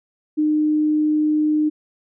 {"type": "tone", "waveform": "sine", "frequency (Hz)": 304.6, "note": "D#4", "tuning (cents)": -37, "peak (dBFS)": -15, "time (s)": [0.37, 1.7], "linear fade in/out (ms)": 20, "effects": []}